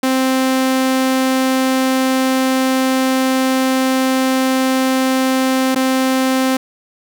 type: tone with dropouts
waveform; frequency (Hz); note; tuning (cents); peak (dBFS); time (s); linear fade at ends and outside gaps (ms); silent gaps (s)
sawtooth; 261.6; C4; 0; -9; 0.03-6.57; 5; 5.748-5.758
effects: none